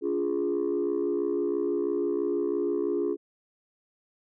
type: chord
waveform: sine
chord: D diminished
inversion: none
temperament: equal with one note detuned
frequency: 286.3 / 349.2 / 415.3 Hz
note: D4 / F4 / Ab4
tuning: -44 / 0 / 0 cents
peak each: -30 / -27 / -27 dBFS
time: 0.01-3.17 s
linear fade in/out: 50 ms
effects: tanh soft clip ceiling -20 dBFS